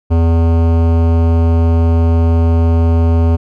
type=tone with hard clipping; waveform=sine; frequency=83 Hz; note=E2; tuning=12 cents sharp; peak=-10 dBFS; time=0.1-3.37 s; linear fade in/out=20 ms; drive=17 dB; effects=none